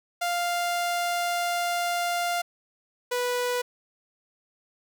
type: tone pair in turn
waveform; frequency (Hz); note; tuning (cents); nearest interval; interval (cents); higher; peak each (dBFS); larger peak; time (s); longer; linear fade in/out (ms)
sawtooth; 698.5 / 491.8; F5 / B4; 0 / -7; tritone; 607; first; -21; neither; 0.21-2.42 / 3.11-3.62; first; 10
effects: none